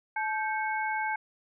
sine tone cluster, 866 / 1569 / 2200 Hz, A5 / G6 / C#7, -28 / +1 / -14 cents, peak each -30 / -33 / -36 dBFS, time 0.16-1.16 s, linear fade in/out 5 ms, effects none

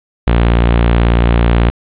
sawtooth tone, 58.27 Hz, A#1, in tune, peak -4 dBFS, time 0.27-1.7 s, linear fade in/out 0 ms, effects resampled to 8000 Hz + 7-bit

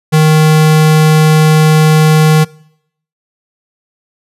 square tone, 155.56 Hz, D#3, in tune, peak -5 dBFS, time 0.12-2.45 s, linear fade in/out 20 ms, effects noise-tail reverb RT60 0.7 s tail -23 dB re dry + resampled to 32000 Hz

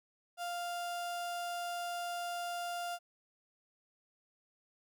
35% pulse tone, 698.5 Hz, F5, in tune, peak -35 dBFS, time 0.37-2.99 s, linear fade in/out 50 ms, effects none

